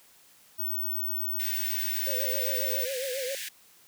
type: tone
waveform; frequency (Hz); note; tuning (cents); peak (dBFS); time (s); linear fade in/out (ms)
sine; 15804; B9; 0; -28; 0.58-2.86; 20
type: high-pass noise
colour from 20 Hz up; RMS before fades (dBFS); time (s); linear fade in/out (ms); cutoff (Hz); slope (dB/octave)
pink; -37; 1.39-3.49; 10; 1600; 96
type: tone with vibrato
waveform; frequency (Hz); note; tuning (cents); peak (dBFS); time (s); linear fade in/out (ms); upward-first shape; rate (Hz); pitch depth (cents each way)
sine; 523.3; C5; 0; -31; 2.07-3.35; 2; triangle; 7.4; 120
effects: white hiss -58 dBFS RMS until 3.87 s + high-pass 80 Hz 12 dB/octave